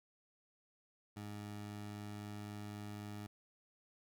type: tone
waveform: 20% pulse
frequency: 103.83 Hz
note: G#2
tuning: in tune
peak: -40 dBFS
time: 1.16-3.27 s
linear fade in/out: 10 ms
effects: none